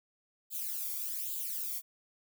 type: noise with flanger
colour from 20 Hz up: violet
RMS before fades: -37 dBFS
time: 0.5-1.82 s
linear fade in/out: 50 ms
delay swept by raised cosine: 0.26 to 0.9 ms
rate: 1.2 Hz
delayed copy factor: +0.8
effects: none